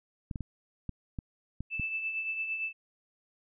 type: clicks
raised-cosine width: 5 ms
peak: -23 dBFS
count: 7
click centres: 0.312 / 0.358 / 0.407 / 0.893 / 1.188 / 1.606 / 1.797 s
type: tone with tremolo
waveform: sine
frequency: 2637 Hz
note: E7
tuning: in tune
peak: -29 dBFS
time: 1.7-2.73 s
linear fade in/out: 50 ms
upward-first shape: triangle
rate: 8.8 Hz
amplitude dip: 55%
effects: none